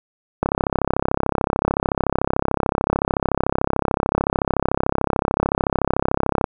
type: click train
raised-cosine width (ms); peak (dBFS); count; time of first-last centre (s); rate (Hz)
1; -3; 203; 0.43-6.442; 33.6
effects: none